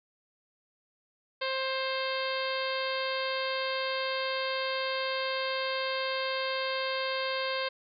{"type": "harmonic tone with a mistuned harmonic", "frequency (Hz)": 528, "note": "C5", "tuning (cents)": 16, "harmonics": [1, 2, 3, 4, 5, 6, 7, 8, 9], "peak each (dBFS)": [-33, -36, -38, -39, -40, -41, -41, -42, -43], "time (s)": [1.41, 7.69], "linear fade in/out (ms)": 10, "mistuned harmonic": 9, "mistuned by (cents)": -18, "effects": []}